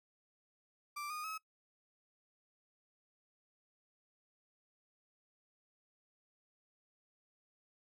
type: tone with pitch steps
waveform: 35% pulse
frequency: 1174.7 / 1228.1 / 1284 Hz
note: D6 / D#6 / E6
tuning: 0 / -23 / -46 cents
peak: -39 dBFS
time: 0.96-1.38 s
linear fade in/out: 10 ms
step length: 140 ms
effects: noise-tail reverb RT60 0.1 s tail -21 dB re dry